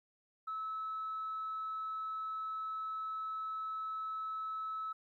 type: tone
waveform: sine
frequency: 1300 Hz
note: E6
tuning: 24 cents flat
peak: -36 dBFS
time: 0.47-4.93 s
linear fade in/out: 10 ms
effects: tanh soft clip ceiling -33 dBFS + 13-bit

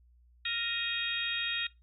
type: harmonic tone with a mistuned harmonic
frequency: 466.2 Hz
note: A#4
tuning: in tune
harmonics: 3 / 4 / 5 / 6 / 7 / 8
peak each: -43 / -38 / -37 / -44 / -38 / -35 dBFS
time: 0.45-1.67 s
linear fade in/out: 5 ms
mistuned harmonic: 5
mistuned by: +120 cents
effects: noise-tail reverb RT60 0.2 s tail -20 dB re dry + added 60 Hz sine -59 dBFS peak until 1.82 s

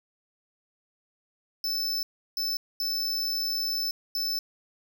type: tone bursts at uneven times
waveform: square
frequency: 5274 Hz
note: E8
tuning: in tune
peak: -27 dBFS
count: 4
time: 1.64-2.03 / 2.37-2.57 / 2.8-3.91 / 4.15-4.39 s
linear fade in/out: 2 ms
effects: none

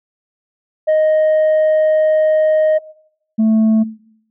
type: tone pair in turn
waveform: sine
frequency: 622.3 / 220 Hz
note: D#5 / A3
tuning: 0 / 0 cents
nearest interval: octave + tritone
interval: 1800 cents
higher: first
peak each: -7 dBFS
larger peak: neither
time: 0.87-2.79 / 3.38-3.84 s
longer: first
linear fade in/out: 20 ms
effects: noise-tail reverb RT60 0.7 s tail -21 dB re dry + tanh soft clip ceiling -9 dBFS

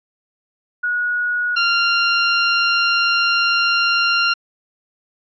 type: tone pair in turn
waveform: sine / 20% pulse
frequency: 1456 / 1388.9 Hz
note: F#6 / F6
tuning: -28 / -10 cents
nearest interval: minor second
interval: 82 cents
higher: first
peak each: -17 / -9 dBFS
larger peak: second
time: 0.83-1.56 / 1.56-4.34 s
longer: second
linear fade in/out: 10 ms
effects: resampled to 16000 Hz

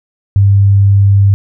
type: tone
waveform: sine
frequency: 99.4 Hz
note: G2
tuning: 25 cents sharp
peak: -4 dBFS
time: 0.36-1.34 s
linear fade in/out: 0 ms
effects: none

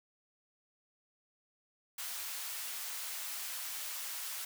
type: high-pass noise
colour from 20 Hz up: white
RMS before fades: -41 dBFS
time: 1.98-4.45 s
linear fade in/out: 5 ms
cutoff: 910 Hz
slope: 12 dB/octave
effects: none

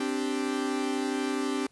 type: chord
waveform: 45% pulse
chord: C suspended second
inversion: none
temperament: equal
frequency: 261.6 / 293.7 / 392 Hz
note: C4 / D4 / G4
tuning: 0 / 0 / 0 cents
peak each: -31 / -32 / -33 dBFS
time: 0-1.67 s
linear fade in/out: 5 ms
effects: pink hiss -64 dBFS RMS until 1.71 s + resampled to 24000 Hz

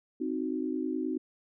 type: chord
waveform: sine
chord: C diminished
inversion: none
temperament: equal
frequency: 261.6 / 311.1 / 370 Hz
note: C4 / Eb4 / Gb4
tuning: 0 / 0 / 0 cents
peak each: -33 / -33 / -36 dBFS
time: 0.2-1.18 s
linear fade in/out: 10 ms
effects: none

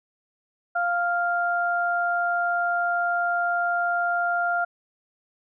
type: tone pair together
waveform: sine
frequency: 698.5 / 1397 Hz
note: F5 / F6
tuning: 0 / 0 cents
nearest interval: octave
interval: 1200 cents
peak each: -24 dBFS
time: 0.75-4.65 s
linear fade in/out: 10 ms
effects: none

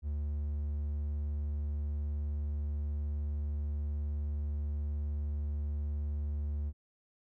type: tone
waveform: triangle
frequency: 73.42 Hz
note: D2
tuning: in tune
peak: -30 dBFS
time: 0.02-6.73 s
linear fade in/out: 50 ms
effects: none

